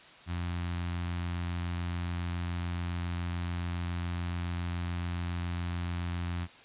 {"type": "tone with notch filter", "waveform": "sawtooth", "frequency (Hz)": 87.1, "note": "F2", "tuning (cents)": -4, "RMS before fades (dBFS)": -34, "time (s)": [0.26, 6.48], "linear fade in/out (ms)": 50, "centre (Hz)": 480, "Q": 0.7, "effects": ["white hiss -53 dBFS RMS until 6.64 s", "resampled to 8000 Hz"]}